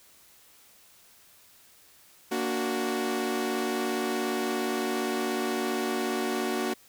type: chord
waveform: sawtooth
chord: Bb augmented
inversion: none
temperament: equal with one note detuned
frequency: 233.1 / 290.3 / 370 Hz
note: Bb3 / D4 / F#4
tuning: 0 / -20 / 0 cents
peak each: -28 / -30 / -26 dBFS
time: 2.31-6.74 s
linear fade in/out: 10 ms
effects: white hiss -57 dBFS RMS until 6.88 s